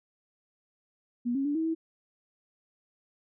sine tone with pitch steps, 241.1 / 273.3 / 290 / 321.5 / 324.6 Hz, B3 / C#4 / D4 / E4 / E4, -41 / -24 / -22 / -43 / -27 cents, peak -26 dBFS, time 1.25-1.75 s, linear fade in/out 20 ms, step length 100 ms, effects none

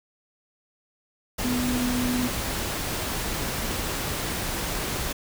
sine tone in noise, 248 Hz, B3, 7 cents sharp, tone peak -24 dBFS, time 1.44-2.28 s, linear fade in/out 10 ms, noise pink, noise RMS -29 dBFS, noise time 1.38-5.13 s, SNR +2 dB, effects none

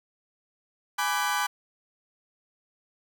35% pulse chord, G# half-diminished seventh, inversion none, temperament equal with one note detuned, 830.6 / 987.8 / 1174.7 / 1516.3 Hz, G#5 / B5 / D6 / F#6, 0 / 0 / 0 / +42 cents, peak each -29 dBFS, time 0.98-1.47 s, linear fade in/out 10 ms, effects none

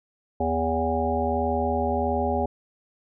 harmonic tone with a mistuned harmonic, 81.5 Hz, E2, 19 cents flat, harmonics 1 / 3 / 5 / 7 / 9 / 10, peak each -29 / -29 / -29 / -29 / -29 / -29 dBFS, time 0.4-2.46 s, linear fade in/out 5 ms, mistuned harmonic 1, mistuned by -77 cents, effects none

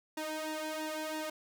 sawtooth tone with flanger, 311.1 Hz, D#4, in tune, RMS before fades -38 dBFS, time 0.17-1.3 s, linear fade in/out 5 ms, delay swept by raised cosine 1.1 to 2.02 ms, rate 3 Hz, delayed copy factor +0.8, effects none

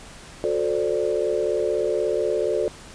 sine chord, D dominant seventh, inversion first, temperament equal with one note detuned, 363.2 / 440 / 523.3 / 587.3 Hz, F#4 / A4 / C5 / D5, -32 / 0 / 0 / 0 cents, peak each -26 / -24 / -28 / -26 dBFS, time 0.44-2.68 s, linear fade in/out 0 ms, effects pink hiss -43 dBFS RMS until 2.94 s + resampled to 22050 Hz

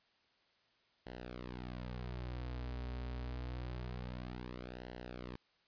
sawtooth tone with flanger, 61.6 Hz, B1, 4 cents flat, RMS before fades -44 dBFS, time 1.06-5.36 s, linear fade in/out 5 ms, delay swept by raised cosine 0.83 to 5.93 ms, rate 0.26 Hz, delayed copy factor -0.8, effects white hiss -73 dBFS RMS until 5.67 s + resampled to 11025 Hz

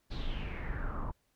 brown noise with low-pass filter sweep, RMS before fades -36 dBFS, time 0.1-1.12 s, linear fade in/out 20 ms, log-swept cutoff 4300 to 1000 Hz, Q 5.2, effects pink hiss -75 dBFS RMS until 1.35 s

